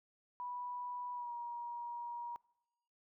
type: tone with pitch glide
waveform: sine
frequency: 982 to 951.8 Hz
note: B5 to A#5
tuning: -10 to +36 cents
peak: -40 dBFS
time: 0.4-2.36 s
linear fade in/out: 0 ms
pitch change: -54 cents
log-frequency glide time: 1.13-1.33 s
effects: noise-tail reverb RT60 0.9 s tail -24 dB re dry